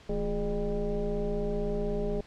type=tone with frequency modulation; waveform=sine; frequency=220 Hz; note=A3; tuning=in tune; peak=-27 dBFS; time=0.09-2.21 s; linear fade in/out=5 ms; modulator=192 Hz; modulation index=1.8; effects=pink hiss -54 dBFS RMS until 2.26 s + low-pass 5000 Hz 12 dB/octave